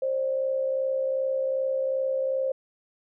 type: tone pair together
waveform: sine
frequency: 530.4 / 593 Hz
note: C5 / D5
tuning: +23 / +17 cents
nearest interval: major second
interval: 194 cents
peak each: -24 / -33 dBFS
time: 0.02-2.52 s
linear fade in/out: 5 ms
effects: none